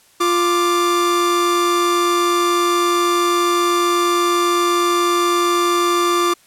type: tone pair together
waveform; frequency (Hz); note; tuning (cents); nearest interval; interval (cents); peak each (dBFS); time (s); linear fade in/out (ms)
45% pulse; 349.2 / 1180; F4 / D6; 0 / +8; octave + major sixth; 2108; -17; 0.2-6.34; 10
effects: white hiss -52 dBFS RMS until 6.46 s + low-pass 12000 Hz 12 dB/octave